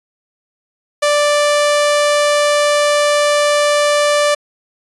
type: tone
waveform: sawtooth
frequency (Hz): 587.3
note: D5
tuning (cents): 0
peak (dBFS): -7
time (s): 1.02-4.35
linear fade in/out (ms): 10
effects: resampled to 24000 Hz